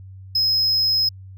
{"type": "tone", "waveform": "triangle", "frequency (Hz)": 5120, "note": "D#8", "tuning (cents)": 49, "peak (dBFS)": -15, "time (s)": [0.35, 1.09], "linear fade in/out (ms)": 5, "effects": ["added 95 Hz sine -37 dBFS peak until 1.37 s"]}